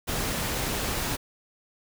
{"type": "noise", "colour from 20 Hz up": "pink", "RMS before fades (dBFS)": -29, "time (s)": [0.07, 1.17], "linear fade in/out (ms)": 20, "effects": []}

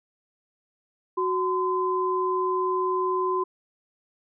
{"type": "tone pair together", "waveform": "sine", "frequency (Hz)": [370, 1024.4], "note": ["F#4", "C6"], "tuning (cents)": [0, -37], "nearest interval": "octave + tritone", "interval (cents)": 1763, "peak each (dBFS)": -25, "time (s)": [1.17, 3.44], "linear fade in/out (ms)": 10, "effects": []}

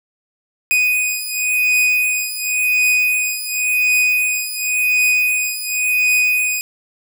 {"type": "beating tone pair", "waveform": "45% pulse", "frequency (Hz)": [2489, 2489.92], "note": ["D#7", "D#7"], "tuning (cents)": [0, 1], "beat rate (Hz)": 0.92, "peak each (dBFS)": [-17, -18], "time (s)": [0.71, 6.61], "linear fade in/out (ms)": 0, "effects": []}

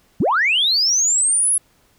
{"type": "linear sweep", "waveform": "sine", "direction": "up", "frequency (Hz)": [110, 10880], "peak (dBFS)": -13, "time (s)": [0.2, 1.58], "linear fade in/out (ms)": 5, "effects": ["tanh soft clip ceiling -9 dBFS", "pink hiss -58 dBFS RMS until 1.98 s"]}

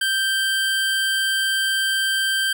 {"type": "tone", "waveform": "25% pulse", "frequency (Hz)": 1568, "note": "G6", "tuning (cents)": 0, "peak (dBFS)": -15, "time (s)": [0.01, 2.53], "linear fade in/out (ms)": 5, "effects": []}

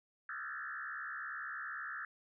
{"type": "tone with frequency modulation", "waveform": "sine", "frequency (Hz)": 1533, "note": "G6", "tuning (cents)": -39, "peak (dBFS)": -40, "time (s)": [0.29, 2.05], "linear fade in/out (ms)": 2, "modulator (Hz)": 68.8, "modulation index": 3.8, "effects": []}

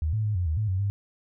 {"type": "tone with pitch steps", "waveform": "sine", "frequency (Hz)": [78.1, 108.6, 105.9, 89.3, 78.3, 107.5, 93.6, 100.4], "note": ["D#2", "A2", "G#2", "F2", "D#2", "A2", "F#2", "G2"], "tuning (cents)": [7, -22, 34, 39, 11, -40, 20, 42], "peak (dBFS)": -23, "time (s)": [0.02, 0.9], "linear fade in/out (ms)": 0, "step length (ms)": 110, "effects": []}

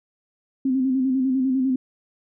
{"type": "tone with vibrato", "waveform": "sine", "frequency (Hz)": 261.6, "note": "C4", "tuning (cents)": 0, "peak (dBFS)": -18, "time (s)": [0.65, 1.76], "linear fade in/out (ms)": 5, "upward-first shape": "square", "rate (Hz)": 10, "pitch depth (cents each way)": 42, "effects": []}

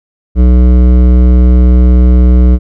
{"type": "tone with hard clipping", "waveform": "sine", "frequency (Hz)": 61.74, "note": "B1", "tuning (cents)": 0, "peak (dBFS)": -4, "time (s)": [0.35, 2.59], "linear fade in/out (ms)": 50, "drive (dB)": 13, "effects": []}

